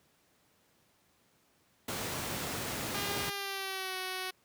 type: noise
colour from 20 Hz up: pink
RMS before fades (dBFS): -36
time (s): 1.88-3.3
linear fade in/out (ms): 5
type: tone with pitch glide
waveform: 5% pulse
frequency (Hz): 403.8 to 372.4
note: G#4 to F#4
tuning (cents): -49 to +11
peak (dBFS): -24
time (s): 2.94-4.31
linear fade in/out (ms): 10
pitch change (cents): -140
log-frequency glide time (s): 3.26-3.97
effects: pink hiss -69 dBFS RMS until 4.44 s + high-pass 100 Hz 12 dB/octave